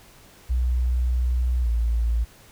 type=tone with pitch glide; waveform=sine; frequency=61.74 to 57.27 Hz; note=B1 to A#1; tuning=0 to -30 cents; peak=-19 dBFS; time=0.49-2.25 s; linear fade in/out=20 ms; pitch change=-130 cents; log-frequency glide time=1.62-1.68 s; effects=pink hiss -51 dBFS RMS until 2.51 s